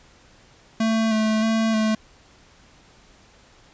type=tone with vibrato; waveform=square; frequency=220.4 Hz; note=A3; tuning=3 cents sharp; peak=-19 dBFS; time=0.8-1.95 s; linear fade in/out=5 ms; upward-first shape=square; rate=1.6 Hz; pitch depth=20 cents each way; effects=pink hiss -53 dBFS RMS until 3.73 s + resampled to 16000 Hz